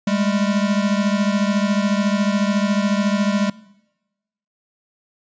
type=beating tone pair; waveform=square; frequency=200 / 214 Hz; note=G3 / A3; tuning=+35 / -48 cents; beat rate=14 Hz; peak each=-19 / -22 dBFS; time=0.07-3.5 s; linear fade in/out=5 ms; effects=noise-tail reverb RT60 1.0 s tail -22 dB re dry + resampled to 16000 Hz